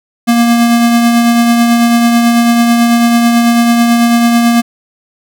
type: tone with tremolo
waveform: square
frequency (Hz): 235.2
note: A#3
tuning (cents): +16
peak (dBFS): -5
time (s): 0.27-4.62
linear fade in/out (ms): 20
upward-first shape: triangle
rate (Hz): 9.1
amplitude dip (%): 35
effects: none